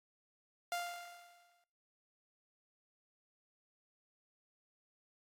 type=tone with exponential decay; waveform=sawtooth; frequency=698.5 Hz; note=F5; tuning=in tune; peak=-31 dBFS; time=0.72-1.64 s; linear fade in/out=1 ms; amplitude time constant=200 ms; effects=noise-tail reverb RT60 0.5 s tail -20 dB re dry + AAC 48 kbps